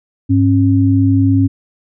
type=tone pair together; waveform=sine; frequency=101.85 / 271.9 Hz; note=G#2 / C#4; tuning=-33 / -33 cents; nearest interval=octave + perfect fourth; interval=1700 cents; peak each=-11 dBFS; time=0.29-1.48 s; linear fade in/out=20 ms; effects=none